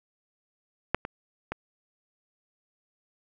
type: clicks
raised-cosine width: 0.5 ms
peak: -7 / -18 / -16 dBFS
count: 3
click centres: 0.946 / 1.051 / 1.52 s
effects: none